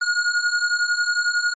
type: beating tone pair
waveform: square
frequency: 1431 / 1442 Hz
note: F6 / F#6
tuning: +42 / -45 cents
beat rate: 11 Hz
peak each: -24 / -21 dBFS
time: 0.01-1.54 s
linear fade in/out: 10 ms
effects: MP3 32 kbps